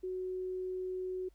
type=tone; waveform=sine; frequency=370 Hz; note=F#4; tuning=in tune; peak=-35 dBFS; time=0.03-1.29 s; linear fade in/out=10 ms; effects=added 50 Hz sine -61 dBFS peak until 1.34 s + pink hiss -75 dBFS RMS until 1.34 s